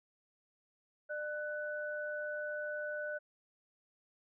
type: tone pair together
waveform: sine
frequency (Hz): 599 / 1492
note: D5 / F#6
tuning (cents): +34 / +14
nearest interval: octave + major third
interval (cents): 1580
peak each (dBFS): -39 / -40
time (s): 1.09-3.19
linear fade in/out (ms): 20
effects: none